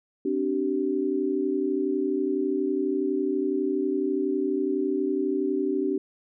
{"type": "chord", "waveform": "sine", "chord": "C suspended second", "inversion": "none", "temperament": "equal with one note detuned", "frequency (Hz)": [261.6, 293.7, 383.3], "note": ["C4", "D4", "G4"], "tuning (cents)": [0, 0, -39], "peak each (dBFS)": [-30, -27, -26], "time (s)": [0.25, 5.98], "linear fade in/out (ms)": 5, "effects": []}